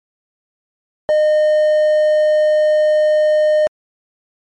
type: tone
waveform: triangle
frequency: 611 Hz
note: D#5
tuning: 32 cents flat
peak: -8 dBFS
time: 1.09-3.67 s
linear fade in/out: 0 ms
effects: MP3 48 kbps